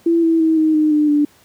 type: tone with pitch steps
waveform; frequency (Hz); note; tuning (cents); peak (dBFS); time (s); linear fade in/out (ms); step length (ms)
sine; 335.1 / 327.8 / 320.7 / 313.7 / 306.9 / 300.3 / 293.8; E4 / E4 / E4 / D#4 / D#4 / D4 / D4; +29 / -10 / -48 / +14 / -24 / +39 / +1; -11; 0.06-1.25; 5; 170
effects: pink hiss -51 dBFS RMS until 1.44 s + high-pass 80 Hz 12 dB/octave